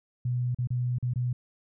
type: tone with dropouts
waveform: sine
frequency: 123.5 Hz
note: B2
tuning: in tune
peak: -25 dBFS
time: 0.25-1.33 s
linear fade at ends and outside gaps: 5 ms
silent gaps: 0.547-0.586 / 0.673-0.704 / 0.985-1.026 / 1.137-1.158 s
effects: none